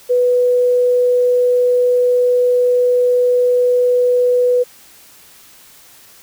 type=tone; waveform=sine; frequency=493.9 Hz; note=B4; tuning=in tune; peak=-10 dBFS; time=0.09-4.64 s; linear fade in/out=20 ms; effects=white hiss -44 dBFS RMS until 6.22 s